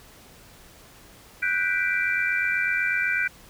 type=chord; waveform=sine; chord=G major seventh; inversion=third; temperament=equal; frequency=1480 / 1568 / 1975.5 / 2349 Hz; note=F#6 / G6 / B6 / D7; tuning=0 / 0 / 0 / 0 cents; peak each=-26 / -28 / -30 / -26 dBFS; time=1.42-3.28 s; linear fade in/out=10 ms; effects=pink hiss -50 dBFS RMS until 3.49 s